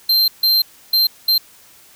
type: tone bursts at uneven times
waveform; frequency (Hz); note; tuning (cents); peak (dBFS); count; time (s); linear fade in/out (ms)
square; 4147; C8; -16; -12; 4; 0.09-0.28 / 0.43-0.62 / 0.93-1.07 / 1.28-1.38; 5
effects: white hiss -47 dBFS RMS until 1.95 s